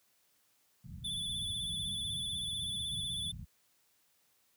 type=low-pass noise; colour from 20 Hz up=pink; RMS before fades=-44 dBFS; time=0.84-3.45 s; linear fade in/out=10 ms; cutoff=200 Hz; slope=48 dB/octave
type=tone with vibrato; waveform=square; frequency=3467 Hz; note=A7; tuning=26 cents flat; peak=-36 dBFS; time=1.04-3.32 s; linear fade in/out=10 ms; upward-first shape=triangle; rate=16 Hz; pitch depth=48 cents each way
effects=white hiss -72 dBFS RMS until 4.56 s + high-pass 60 Hz 12 dB/octave